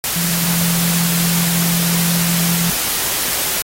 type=tone in noise; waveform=sine; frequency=170.9 Hz; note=F3; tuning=37 cents flat; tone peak=-18 dBFS; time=0.16-2.7 s; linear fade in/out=0 ms; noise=white; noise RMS=-19 dBFS; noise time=0.04-3.62 s; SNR=-2 dB; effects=AAC 48 kbps